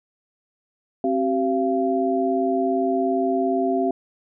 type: tone cluster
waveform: sine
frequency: 265.6 / 382.9 / 685 Hz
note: C4 / G4 / F5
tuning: +26 / -41 / -34 cents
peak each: -23 dBFS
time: 1.04-3.91 s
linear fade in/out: 2 ms
effects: none